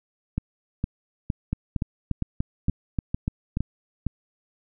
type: two click trains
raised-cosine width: 5 ms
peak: -12 / -12 dBFS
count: 8 / 9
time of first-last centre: 1.53-3.571 / 0.38-4.067 s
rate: 3.43 / 2.17 Hz
effects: none